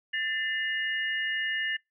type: tone cluster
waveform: sine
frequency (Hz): 1779 / 2047 / 2866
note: A6 / C7 / F7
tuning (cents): +19 / -38 / +44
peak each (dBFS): -29 / -36 / -34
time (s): 0.13-1.77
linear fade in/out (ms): 10
effects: noise-tail reverb RT60 0.2 s tail -26 dB re dry